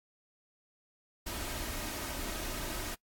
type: noise with comb filter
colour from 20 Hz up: pink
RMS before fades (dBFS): -38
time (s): 1.26-2.95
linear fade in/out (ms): 10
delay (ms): 3.2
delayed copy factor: +0.5
effects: noise-tail reverb RT60 0.1 s tail -22 dB re dry + AAC 64 kbps

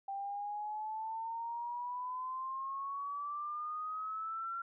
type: exponential sweep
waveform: sine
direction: up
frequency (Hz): 784 to 1372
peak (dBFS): -37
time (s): 0.08-4.62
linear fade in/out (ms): 5
effects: none

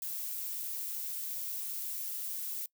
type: noise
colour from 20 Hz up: violet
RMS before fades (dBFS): -38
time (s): 0.02-2.66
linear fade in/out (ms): 2
effects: noise-tail reverb RT60 0.1 s tail -23 dB re dry

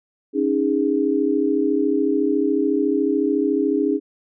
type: chord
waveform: sine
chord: C# suspended second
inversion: none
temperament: equal with one note detuned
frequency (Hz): 277.2 / 311.1 / 410.8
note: C#4 / D#4 / G#4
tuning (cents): 0 / 0 / -19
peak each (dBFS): -21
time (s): 0.33-4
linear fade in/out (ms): 50
effects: none

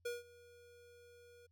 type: tone with ADSR envelope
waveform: square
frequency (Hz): 480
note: B4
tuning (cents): -49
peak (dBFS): -38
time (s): 0.05-1.47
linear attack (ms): 9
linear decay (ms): 170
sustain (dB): -22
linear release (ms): 12
effects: added 86 Hz sine -70 dBFS peak until 1.51 s

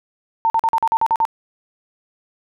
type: tone bursts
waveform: sine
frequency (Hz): 905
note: A5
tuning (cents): +48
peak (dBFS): -13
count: 9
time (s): 0.45-1.252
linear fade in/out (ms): 0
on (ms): 50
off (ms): 44
effects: none

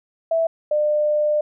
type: tone pair in turn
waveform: sine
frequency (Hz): 657 / 600.1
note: E5 / D5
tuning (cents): -6 / +37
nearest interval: major second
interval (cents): 157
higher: first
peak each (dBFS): -16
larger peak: neither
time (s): 0.31-0.47 / 0.71-1.41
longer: second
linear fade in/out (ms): 5
effects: none

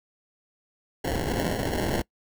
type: noise with sample-and-hold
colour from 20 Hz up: violet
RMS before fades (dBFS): -27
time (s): 1.04-2.02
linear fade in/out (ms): 5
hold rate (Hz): 1225
effects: noise-tail reverb RT60 0.1 s tail -23 dB re dry

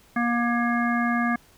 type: harmonic tone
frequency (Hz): 237.6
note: A#3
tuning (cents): +33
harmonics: 1 / 3 / 5 / 7 / 9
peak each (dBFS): -23 / -29 / -29 / -28 / -34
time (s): 0.16-1.36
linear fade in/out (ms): 5
effects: pink hiss -56 dBFS RMS until 1.57 s

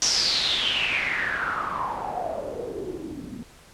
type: noise with low-pass filter sweep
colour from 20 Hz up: white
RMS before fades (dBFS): -27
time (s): 0.02-3.43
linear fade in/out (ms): 0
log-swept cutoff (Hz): 5900 to 220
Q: 7.7
effects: pink hiss -51 dBFS RMS until 3.73 s + low-pass 11000 Hz 12 dB/octave

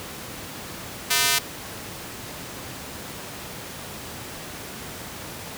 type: tone with high-pass filter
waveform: square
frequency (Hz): 138.59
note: C#3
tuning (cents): 0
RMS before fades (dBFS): -21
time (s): 1.1-1.39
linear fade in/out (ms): 10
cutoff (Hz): 2100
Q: 0.53
effects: pink hiss -36 dBFS RMS until 5.57 s + high-pass 80 Hz 12 dB/octave

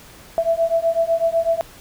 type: beating tone pair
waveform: sine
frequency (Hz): 660 / 668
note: E5 / E5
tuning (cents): +2 / +23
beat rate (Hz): 8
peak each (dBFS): -19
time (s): 0.38-1.61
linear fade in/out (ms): 0
effects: pink hiss -44 dBFS RMS until 1.8 s

